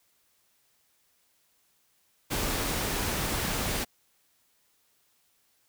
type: noise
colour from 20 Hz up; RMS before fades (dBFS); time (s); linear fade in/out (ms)
pink; -30; 2.3-3.85; 20
effects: white hiss -69 dBFS RMS until 5.68 s